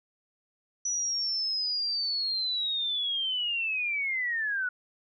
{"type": "linear sweep", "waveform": "sine", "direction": "down", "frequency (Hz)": [5920, 1451], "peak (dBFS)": -27, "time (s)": [0.85, 4.69], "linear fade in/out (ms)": 5, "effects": []}